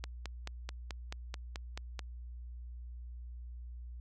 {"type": "click train", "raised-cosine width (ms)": 0.2, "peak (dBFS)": -23, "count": 10, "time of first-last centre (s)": [0.04, 1.992], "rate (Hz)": 4.61, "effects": ["added 60 Hz sine -43 dBFS peak until 4 s"]}